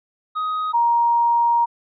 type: tone pair in turn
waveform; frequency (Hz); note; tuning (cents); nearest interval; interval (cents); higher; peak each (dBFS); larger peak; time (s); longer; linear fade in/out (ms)
triangle / sine; 1255 / 940.2; D#6 / A#5; +15 / +15; perfect fourth; 500; first; -19 / -14; second; 0.35-0.73 / 0.73-1.66; second; 20
effects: resampled to 11025 Hz